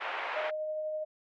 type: band-pass noise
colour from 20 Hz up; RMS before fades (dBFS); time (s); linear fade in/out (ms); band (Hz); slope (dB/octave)
pink; -36; 0-0.51; 20; 610 to 2600; 24
type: tone with tremolo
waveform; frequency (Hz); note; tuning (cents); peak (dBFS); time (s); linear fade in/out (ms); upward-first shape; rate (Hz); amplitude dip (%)
sine; 618; D#5; -12; -31; 0.35-1.05; 20; triangle; 12; 25
effects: none